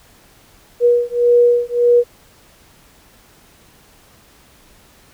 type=beating tone pair; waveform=sine; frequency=480.3 / 482 Hz; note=B4 / B4; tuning=-48 / -42 cents; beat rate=1.7 Hz; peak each=-13 dBFS; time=0.8-2.04 s; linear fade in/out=50 ms; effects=pink hiss -49 dBFS RMS until 5.13 s